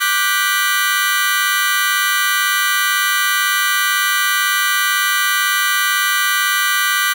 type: chord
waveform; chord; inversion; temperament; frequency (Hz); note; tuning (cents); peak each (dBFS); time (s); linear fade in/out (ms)
sawtooth; G major seventh; second; just; 1176 / 1470 / 1568 / 1960; D6 / F#6 / G6 / B6; +2 / -12 / 0 / -14; -16; 0-7.14; 20
effects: 8-bit